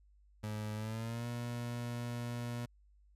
30% pulse tone with pitch glide, 106.7 to 119.77 Hz, G#2 to A#2, +47 to +47 cents, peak -35 dBFS, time 0.43-2.66 s, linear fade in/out 10 ms, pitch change +200 cents, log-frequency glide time 0.75-1.27 s, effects added 50 Hz sine -62 dBFS peak until 3.15 s + resampled to 32000 Hz

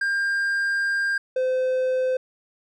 triangle tone pair in turn, 1600 / 514.3 Hz, G6 / C5, +35 / -30 cents, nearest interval octave + minor sixth, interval 1965 cents, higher first, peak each -19 / -18 dBFS, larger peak second, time 0.01-1.18 / 1.36-2.17 s, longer first, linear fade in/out 5 ms, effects resampled to 24000 Hz

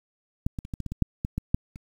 clicks, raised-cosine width 5 ms, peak -12 / -19 / -27 / -19 / -20 / -20 / -20 / -8 / -15 / -15 / -8 / -30 dBFS, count 12, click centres 0.465 / 0.588 / 0.651 / 0.738 / 0.803 / 0.863 / 0.92 / 1.023 / 1.249 / 1.38 / 1.545 / 1.759 s, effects 8-bit

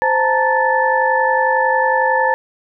sine tone cluster, 519 / 873 / 924 / 1751 Hz, C5 / A5 / A#5 / A6, -14 / -14 / -16 / -9 cents, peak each -18 dBFS, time 0.02-2.34 s, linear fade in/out 0 ms, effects none

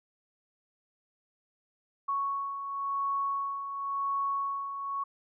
sine beating tone pair, 1108.7 / 1109.64 Hz, C#6 / C#6, 0 / +1 cents, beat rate 0.94 Hz, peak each -38 / -30 dBFS, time 2.08-5.04 s, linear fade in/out 10 ms, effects none

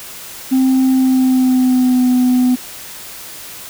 sine tone with pitch glide, 261.6 to 250.9 Hz, C4 to B3, 0 to +28 cents, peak -7 dBFS, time 0.51-2.56 s, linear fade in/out 20 ms, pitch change -72 cents, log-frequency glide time 0.91-2.08 s, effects tanh soft clip ceiling -8 dBFS + white hiss -32 dBFS RMS until 3.69 s

